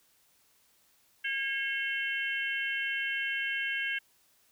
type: harmonic tone with a mistuned harmonic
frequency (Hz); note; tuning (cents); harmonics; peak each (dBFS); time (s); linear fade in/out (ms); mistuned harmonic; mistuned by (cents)
543; C#5; -36; 3 / 4 / 5 / 6; -33 / -35 / -37 / -39; 1.24-3.99; 10; 6; -92
effects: white hiss -67 dBFS RMS until 4.51 s